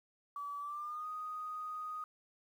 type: tone with pitch glide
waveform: sine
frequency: 1148 to 1244.7 Hz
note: D6 to D#6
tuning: -40 to 0 cents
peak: -39 dBFS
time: 0.36-2.04 s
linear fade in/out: 2 ms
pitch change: +140 cents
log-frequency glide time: 0.59-1.07 s
effects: 11-bit